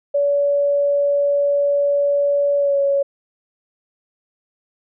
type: tone with pitch glide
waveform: sine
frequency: 570 to 558.6 Hz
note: C#5 to C#5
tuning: +48 to +13 cents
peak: -14 dBFS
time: 0.14-3.03 s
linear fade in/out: 10 ms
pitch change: -35 cents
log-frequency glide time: 2.57-2.79 s
effects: none